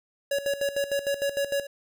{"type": "tone with tremolo", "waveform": "square", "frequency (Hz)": 561, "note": "C#5", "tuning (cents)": 21, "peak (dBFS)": -24, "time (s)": [0.31, 1.67], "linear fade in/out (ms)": 5, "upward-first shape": "square", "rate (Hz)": 6.6, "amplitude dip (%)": 75, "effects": []}